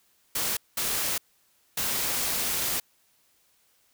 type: noise bursts at uneven times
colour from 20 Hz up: white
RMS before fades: -28 dBFS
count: 3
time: 0.35-0.57 / 0.77-1.18 / 1.77-2.8 s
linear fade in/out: 5 ms
effects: white hiss -66 dBFS RMS until 3.93 s